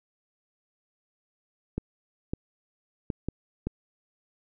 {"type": "clicks", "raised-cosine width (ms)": 3, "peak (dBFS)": -16, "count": 5, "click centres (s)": [1.78, 2.335, 3.102, 3.286, 3.67], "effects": []}